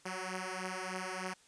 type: beating tone pair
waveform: 5% pulse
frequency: 184.6 / 187.9 Hz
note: F#3 / F#3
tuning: -4 / +27 cents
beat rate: 3.3 Hz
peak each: -29 / -30 dBFS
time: 0.05-1.34 s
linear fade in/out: 10 ms
effects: white hiss -64 dBFS RMS until 1.47 s + resampled to 22050 Hz